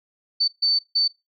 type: tone bursts at uneven times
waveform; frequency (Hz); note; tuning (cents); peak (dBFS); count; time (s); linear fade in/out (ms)
sine; 4537; C#8; +39; -17; 3; 0.4-0.48 / 0.62-0.79 / 0.95-1.08; 10
effects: noise-tail reverb RT60 0.2 s tail -22 dB re dry